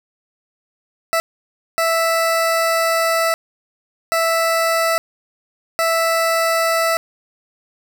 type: tone bursts at uneven times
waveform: 20% pulse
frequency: 659.3 Hz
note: E5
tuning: in tune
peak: -10 dBFS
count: 4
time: 1.13-1.2 / 1.78-3.34 / 4.12-4.98 / 5.79-6.97 s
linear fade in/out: 0 ms
effects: none